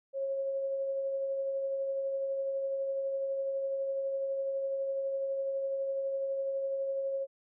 sine tone with tremolo, 544 Hz, C#5, 33 cents flat, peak -29 dBFS, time 0.13-7.27 s, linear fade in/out 50 ms, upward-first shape triangle, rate 12 Hz, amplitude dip 30%, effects none

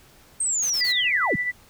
sine linear sweep, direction down, 8530 to 92.6 Hz, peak -21 dBFS, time 0.4-1.36 s, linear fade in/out 5 ms
white noise bursts, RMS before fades -37 dBFS, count 3, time 0.62-0.925 s, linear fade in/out 10 ms, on 85 ms, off 25 ms
sine tone with tremolo, 1975.5 Hz, B6, in tune, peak -21 dBFS, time 0.8-1.52 s, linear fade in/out 20 ms, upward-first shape sine, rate 12 Hz, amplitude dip 50%
effects pink hiss -53 dBFS RMS until 1.69 s

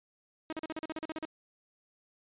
sawtooth tone bursts, 316.7 Hz, D#4, 31 cents sharp, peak -31 dBFS, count 12, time 0.5-1.252 s, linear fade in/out 0 ms, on 26 ms, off 40 ms, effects resampled to 8000 Hz

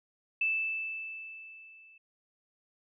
sine tone with level ramp, 2637 Hz, E7, in tune, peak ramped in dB -25 to -55 dBFS, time 0.41-1.98 s, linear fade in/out 5 ms, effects none

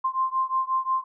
sine beating tone pair, 1046.5 / 1052.1 Hz, C6 / C6, 0 / +9 cents, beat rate 5.6 Hz, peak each -25 / -26 dBFS, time 0.04-1.04 s, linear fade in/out 10 ms, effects none

